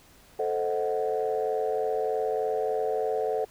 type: chord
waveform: sine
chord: A diminished seventh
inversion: none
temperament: equal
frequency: 440 / 523.3 / 622.3 / 740 Hz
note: A4 / C5 / Eb5 / Gb5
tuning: 0 / 0 / 0 / 0 cents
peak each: -27 / -31 / -33 / -31 dBFS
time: 0.39-3.45 s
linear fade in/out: 5 ms
effects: tanh soft clip ceiling -17 dBFS + pink hiss -56 dBFS RMS until 3.5 s